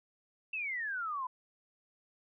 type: exponential sweep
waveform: sine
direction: down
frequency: 2704 to 987.8 Hz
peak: -34 dBFS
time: 0.53-1.27 s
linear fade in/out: 5 ms
effects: none